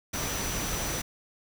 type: tone in noise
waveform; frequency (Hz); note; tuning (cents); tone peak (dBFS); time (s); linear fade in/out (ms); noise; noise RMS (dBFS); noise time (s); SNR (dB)
sine; 5920; F#8; 0; -37; 0.13-1.02; 10; pink; -32; 0.13-1.02; -8
effects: none